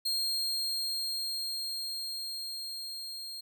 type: tone with level ramp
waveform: 40% pulse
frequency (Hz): 4221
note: C8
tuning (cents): +14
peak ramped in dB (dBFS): -27 to -38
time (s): 0.05-3.41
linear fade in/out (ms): 10
effects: none